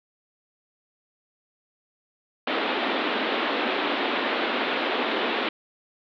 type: band-pass noise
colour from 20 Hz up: pink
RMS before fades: -26 dBFS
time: 2.47-5.49 s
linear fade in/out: 5 ms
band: 240 to 3800 Hz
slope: 48 dB/octave
effects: none